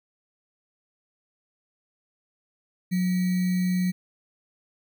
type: tone with sample-and-hold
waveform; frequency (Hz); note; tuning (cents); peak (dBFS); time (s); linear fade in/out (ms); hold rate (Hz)
sine; 181.9; F#3; -29; -21; 2.91-3.92; 20; 2100
effects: none